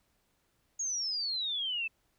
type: exponential sweep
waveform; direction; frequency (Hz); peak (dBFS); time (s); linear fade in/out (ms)
sine; down; 6700 to 2600; -31; 0.79-1.88; 10
effects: pink hiss -74 dBFS RMS until 2.18 s